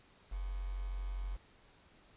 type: tone with quantisation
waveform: sine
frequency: 46.1 Hz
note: F#1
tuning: 6 cents flat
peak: -36 dBFS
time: 0.31-1.37 s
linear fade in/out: 20 ms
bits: 9
effects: pink hiss -64 dBFS RMS until 2.16 s + resampled to 8000 Hz